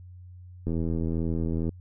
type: click train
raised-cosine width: 3 ms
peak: -17 dBFS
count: 85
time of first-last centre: 0.67-1.692 s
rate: 82.2 Hz
effects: added 90 Hz sine -43 dBFS peak until 1.8 s